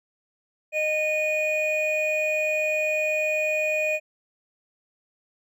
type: tone pair together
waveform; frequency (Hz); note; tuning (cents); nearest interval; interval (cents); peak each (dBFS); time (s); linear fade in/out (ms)
triangle; 615.8 / 2463; D#5 / D#7; -18 / -18; 2 octaves; 2400; -23; 0.72-4; 50
effects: none